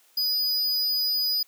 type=tone; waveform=square; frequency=4948 Hz; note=D#8; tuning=10 cents flat; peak=-23 dBFS; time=0.17-1.43 s; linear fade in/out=5 ms; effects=white hiss -60 dBFS RMS until 1.47 s + high-pass 400 Hz 12 dB/octave